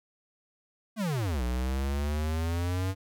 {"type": "exponential two-way sweep", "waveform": "square", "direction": "down then up", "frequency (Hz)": [233.1, 60, 96.4], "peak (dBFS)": -28, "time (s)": [0.96, 2.95], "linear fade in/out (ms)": 50, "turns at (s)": 1.43, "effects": []}